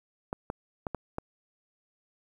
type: clicks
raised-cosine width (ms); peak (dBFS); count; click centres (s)
1; -18; 5; 0.329 / 0.501 / 0.868 / 0.947 / 1.184
effects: 9-bit

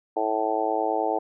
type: harmonic tone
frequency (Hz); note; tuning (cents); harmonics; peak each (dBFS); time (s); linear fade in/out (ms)
109.4; A2; -9; 3 / 4 / 5 / 6 / 7 / 8; -31 / -29 / -31 / -30 / -27 / -30; 0.16-1.19; 10
effects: none

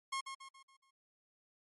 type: tone with echo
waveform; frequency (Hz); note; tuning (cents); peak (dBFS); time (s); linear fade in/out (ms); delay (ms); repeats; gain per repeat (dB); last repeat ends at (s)
sawtooth; 1079; C#6; -47; -32; 0.12-0.21; 10; 140; 5; -7; 0.91
effects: MP3 48 kbps

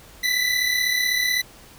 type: tone pair together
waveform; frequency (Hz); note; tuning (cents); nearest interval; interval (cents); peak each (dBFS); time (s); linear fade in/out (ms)
25% pulse; 1971 / 2007; B6 / B6; -4 / +27; unison; 31; -19; 0.23-1.42; 10
effects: pink hiss -47 dBFS RMS until 1.78 s

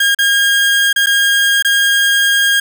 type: tone with dropouts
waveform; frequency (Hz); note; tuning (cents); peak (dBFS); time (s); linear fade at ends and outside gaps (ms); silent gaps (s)
30% pulse; 1621; G#6; -42; -7; 0-2.6; 5; 0.148-0.187 / 0.929-0.96 / 1.061-1.068 / 1.625-1.647
effects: 8-bit

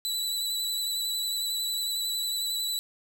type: tone with vibrato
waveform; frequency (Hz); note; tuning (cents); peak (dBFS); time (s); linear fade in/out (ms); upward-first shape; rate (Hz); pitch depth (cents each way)
sawtooth; 3959; B7; +3; -25; 0.05-2.79; 0; triangle; 11; 26
effects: none

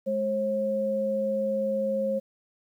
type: tone pair together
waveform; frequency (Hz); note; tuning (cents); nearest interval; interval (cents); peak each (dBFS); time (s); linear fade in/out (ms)
sine; 210.4 / 538.5; G#3 / C5; +23 / +50; octave + major third; 1627; -31 / -25; 0.06-2.2; 20
effects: 10-bit

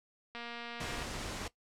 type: click train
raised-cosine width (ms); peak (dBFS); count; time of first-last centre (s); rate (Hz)
0.3; -28; 161; 0.35-1.028; 236
type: noise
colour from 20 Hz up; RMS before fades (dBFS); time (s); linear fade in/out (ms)
pink; -40; 0.8-1.48; 5
effects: noise-tail reverb RT60 0.1 s tail -17 dB re dry + low-pass 8000 Hz 12 dB/octave

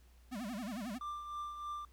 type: tone with vibrato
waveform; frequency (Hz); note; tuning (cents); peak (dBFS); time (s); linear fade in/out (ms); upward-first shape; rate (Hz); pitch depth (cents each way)
square; 224; A3; +31; -40; 0.31-0.99; 20; sine; 11; 250
type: tone with tremolo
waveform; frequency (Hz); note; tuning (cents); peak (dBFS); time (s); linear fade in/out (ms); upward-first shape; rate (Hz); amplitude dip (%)
triangle; 1185; D6; +15; -36; 1.01-1.85; 2; triangle; 3.2; 55
effects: added 60 Hz sine -59 dBFS peak until 1.92 s + pink hiss -70 dBFS RMS until 1.92 s

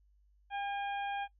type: harmonic tone with a mistuned harmonic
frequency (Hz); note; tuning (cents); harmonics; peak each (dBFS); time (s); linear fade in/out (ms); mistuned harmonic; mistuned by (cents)
810; G#5; -43; 1 / 2 / 3 / 4; -35 / -43 / -46 / -49; 0.5-1.28; 50; 1; -19
effects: noise-tail reverb RT60 0.1 s tail -21 dB re dry + added 50 Hz sine -64 dBFS peak until 1.39 s

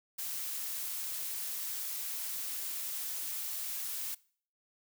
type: noise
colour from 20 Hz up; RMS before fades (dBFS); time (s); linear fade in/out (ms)
blue; -38; 0.18-4.15; 10
effects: noise-tail reverb RT60 0.5 s tail -22 dB re dry

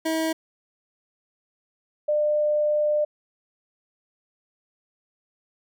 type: tone pair in turn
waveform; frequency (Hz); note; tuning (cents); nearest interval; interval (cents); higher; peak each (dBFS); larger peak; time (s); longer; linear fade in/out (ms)
25% pulse / sine; 321.1 / 599.2; E4 / D5; -45 / +35; major seventh; 1080; second; -19; neither; 0.05-0.33 / 2.08-3.05; second; 10
effects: none

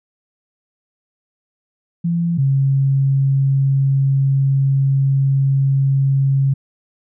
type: tone pair in turn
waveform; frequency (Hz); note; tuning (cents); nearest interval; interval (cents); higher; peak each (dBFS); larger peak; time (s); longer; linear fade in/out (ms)
sine; 170 / 136.46; F3 / C#3; -46 / -27; major third; 381; first; -15 / -12; second; 2.04-2.38 / 2.38-6.54; second; 10
effects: none

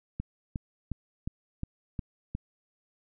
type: click train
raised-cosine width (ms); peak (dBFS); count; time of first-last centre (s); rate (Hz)
5; -20; 7; 0.2-2.351; 2.79
effects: none

